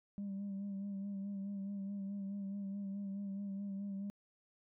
sine tone with vibrato, 198.3 Hz, G3, 20 cents sharp, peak -37 dBFS, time 0.18-4.1 s, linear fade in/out 0 ms, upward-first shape sine, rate 4.7 Hz, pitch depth 36 cents each way, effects tanh soft clip ceiling -37 dBFS

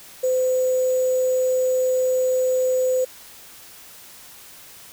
sine tone with sample-and-hold, 512 Hz, C5, 38 cents flat, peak -17 dBFS, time 0.23-3.05 s, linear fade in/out 10 ms, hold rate 7350 Hz, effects white hiss -44 dBFS RMS until 4.92 s

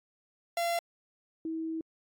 45% pulse / sine tone pair in turn, 684 / 322.8 Hz, F5 / E4, -36 / -36 cents, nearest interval octave + minor second, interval 1300 cents, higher first, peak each -28 / -32 dBFS, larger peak first, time 0.57-0.79 / 1.45-1.81 s, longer second, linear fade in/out 2 ms, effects AAC 64 kbps

